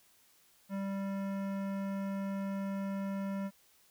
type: tone with hard clipping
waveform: sine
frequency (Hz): 196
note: G3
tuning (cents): 0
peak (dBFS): -36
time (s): 0.69-3.51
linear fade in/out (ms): 50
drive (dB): 16
effects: white hiss -66 dBFS RMS until 3.9 s